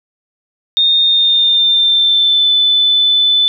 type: tone with pitch glide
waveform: sine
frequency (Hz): 3667 to 3510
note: A#7 to A7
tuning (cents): -29 to -5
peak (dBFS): -8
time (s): 0.77-3.48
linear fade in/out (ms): 0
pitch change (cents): -76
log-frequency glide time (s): 1.03-2.52
effects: none